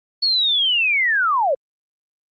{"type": "linear sweep", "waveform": "sine", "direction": "down", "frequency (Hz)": [4435, 496.1], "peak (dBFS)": -15, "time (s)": [0.22, 1.55], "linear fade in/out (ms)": 10, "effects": ["Opus 32 kbps"]}